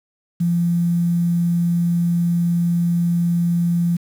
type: tone with quantisation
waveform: sine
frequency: 171.9 Hz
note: F3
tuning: 27 cents flat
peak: -15 dBFS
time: 0.4-3.97 s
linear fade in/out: 10 ms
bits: 7
effects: none